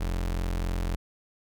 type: tone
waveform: 35% pulse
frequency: 43.65 Hz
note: F1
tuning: in tune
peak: -25 dBFS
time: 0-0.96 s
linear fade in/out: 10 ms
effects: none